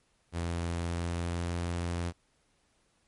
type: tone with pitch glide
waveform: sawtooth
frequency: 85.2 to 86.34 Hz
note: F2 to F2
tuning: -42 to -19 cents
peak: -27 dBFS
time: 0.32-2.13 s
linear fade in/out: 50 ms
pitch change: +23 cents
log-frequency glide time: 0.74-1.54 s
effects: pink hiss -71 dBFS RMS until 3.07 s + MP3 48 kbps

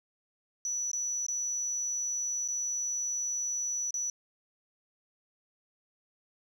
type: tone with dropouts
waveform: sine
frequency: 5920 Hz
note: F#8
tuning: in tune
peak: -29 dBFS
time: 0.65-4.1 s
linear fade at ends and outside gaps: 1 ms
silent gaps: 0.915-0.932 / 1.265-1.284 / 2.478-2.485 / 3.907-3.941 s
effects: tanh soft clip ceiling -26 dBFS + 10-bit

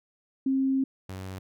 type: tone pair in turn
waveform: sine / sawtooth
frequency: 267.2 / 94.47 Hz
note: C4 / F#2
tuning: +36 / +37 cents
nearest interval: octave + tritone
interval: 1799 cents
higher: first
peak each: -22 / -32 dBFS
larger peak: first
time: 0.46-0.84 / 1.09-1.39 s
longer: first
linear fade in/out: 5 ms
effects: none

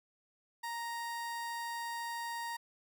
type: tone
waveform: 30% pulse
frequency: 934 Hz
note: A#5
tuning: 3 cents sharp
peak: -35 dBFS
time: 0.63-2.57 s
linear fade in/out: 10 ms
effects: none

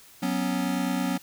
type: chord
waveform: square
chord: F# suspended fourth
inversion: none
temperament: equal with one note detuned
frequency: 185 / 246.9 / 275.9 Hz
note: F#3 / B3 / C#4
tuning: 0 / 0 / -8 cents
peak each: -30 dBFS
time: 0.22-1.18 s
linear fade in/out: 10 ms
effects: white hiss -52 dBFS RMS until 1.22 s

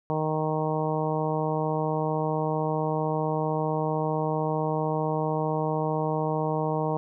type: harmonic tone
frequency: 155.56 Hz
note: D#3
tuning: in tune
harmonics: 1 / 2 / 3 / 4 / 5 / 6 / 7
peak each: -29 / -33 / -30 / -32 / -33 / -33 / -38 dBFS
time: 0.1-6.97 s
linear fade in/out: 0 ms
effects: none

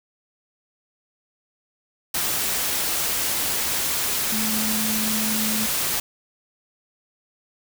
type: tone in noise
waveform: sine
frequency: 217.3 Hz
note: A3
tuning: 21 cents flat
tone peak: -26 dBFS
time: 4.32-5.66 s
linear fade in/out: 5 ms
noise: white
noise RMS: -24 dBFS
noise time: 2.14-6 s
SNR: -5 dB
effects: none

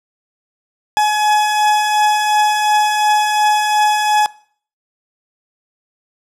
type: beating tone pair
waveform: 40% pulse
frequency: 843 / 845.8 Hz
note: G#5 / G#5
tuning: +26 / +31 cents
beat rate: 2.8 Hz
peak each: -21 / -12 dBFS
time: 0.97-4.26 s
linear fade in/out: 0 ms
effects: noise-tail reverb RT60 0.5 s tail -20 dB re dry + low-pass 10000 Hz 12 dB/octave

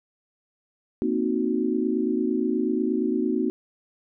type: chord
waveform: sine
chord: C half-diminished seventh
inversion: third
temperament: equal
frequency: 233.1 / 261.6 / 311.1 / 370 Hz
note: Bb3 / C4 / Eb4 / Gb4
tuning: 0 / 0 / 0 / 0 cents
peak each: -27 dBFS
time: 1.02-3.5 s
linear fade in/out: 0 ms
effects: none

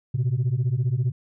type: beating tone pair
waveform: sine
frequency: 116.54 / 131.54 Hz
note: A#2 / C3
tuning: 0 / +10 cents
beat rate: 15 Hz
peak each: -22 / -21 dBFS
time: 0.14-1.12 s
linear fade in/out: 10 ms
effects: tanh soft clip ceiling -17 dBFS

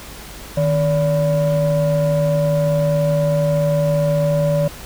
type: ring-modulated tone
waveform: triangle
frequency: 210 Hz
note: G#3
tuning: 19 cents sharp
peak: -9 dBFS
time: 0.57-4.68 s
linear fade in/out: 5 ms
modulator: 365 Hz
effects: added 50 Hz sine -41 dBFS peak until 4.85 s + pink hiss -36 dBFS RMS until 4.85 s

